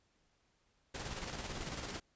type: noise with tremolo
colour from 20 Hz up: pink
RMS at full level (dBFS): -41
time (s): 0.94-2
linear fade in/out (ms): 10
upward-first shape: square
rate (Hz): 18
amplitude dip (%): 40
effects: pink hiss -75 dBFS RMS until 2.15 s + resampled to 16000 Hz